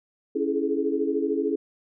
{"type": "chord", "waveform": "sine", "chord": "A major seventh", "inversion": "first", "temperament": "equal with one note detuned", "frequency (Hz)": [277.2, 329.6, 415.3, 428.7], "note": ["C#4", "E4", "G#4", "A4"], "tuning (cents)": [0, 0, 0, -45], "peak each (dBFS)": -28, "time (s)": [0.35, 1.56], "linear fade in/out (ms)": 10, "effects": []}